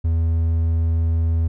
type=tone; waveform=triangle; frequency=82.1 Hz; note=E2; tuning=6 cents flat; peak=-14 dBFS; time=0.04-1.48 s; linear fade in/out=10 ms; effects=none